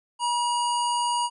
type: harmonic tone with a mistuned harmonic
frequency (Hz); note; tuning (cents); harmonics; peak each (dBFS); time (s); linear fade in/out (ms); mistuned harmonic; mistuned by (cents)
960; B5; -49; 1 / 3 / 5 / 7 / 9 / 10; -23 / -32 / -36 / -39 / -37 / -40; 0.19-1.3; 50; 5; -30
effects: none